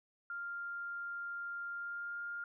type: tone with pitch glide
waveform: sine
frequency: 1396.9 to 1406.6 Hz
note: F6 to F6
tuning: 0 to +12 cents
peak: -39 dBFS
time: 0.3-2.44 s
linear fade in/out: 2 ms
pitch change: +12 cents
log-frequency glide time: 1.72-2.2 s
effects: none